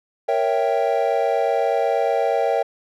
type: chord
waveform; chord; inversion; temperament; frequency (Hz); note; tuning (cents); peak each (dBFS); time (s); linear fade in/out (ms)
triangle; A# diminished seventh; none; equal; 466.2 / 554.4 / 659.3 / 784; A#4 / C#5 / E5 / G5; 0 / 0 / 0 / 0; -21; 0.28-2.63; 10
effects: none